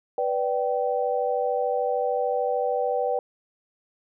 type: chord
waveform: sine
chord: G major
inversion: first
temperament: equal with one note detuned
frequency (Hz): 493.9 / 587.3 / 775.4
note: B4 / D5 / G5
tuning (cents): 0 / 0 / -19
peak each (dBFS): -25 / -28 / -27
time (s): 0.18-3.19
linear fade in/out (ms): 2
effects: none